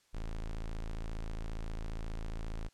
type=tone; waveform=45% pulse; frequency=27.4 Hz; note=A0; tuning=6 cents flat; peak=-36 dBFS; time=0.13-2.69 s; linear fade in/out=20 ms; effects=white hiss -70 dBFS RMS until 2.73 s + low-pass 8000 Hz 12 dB/octave